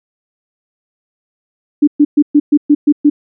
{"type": "tone bursts", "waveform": "sine", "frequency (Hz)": 293.7, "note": "D4", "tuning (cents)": 0, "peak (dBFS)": -4, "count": 8, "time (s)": [1.82, 3.1], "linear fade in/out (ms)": 10, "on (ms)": 55, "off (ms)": 120, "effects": []}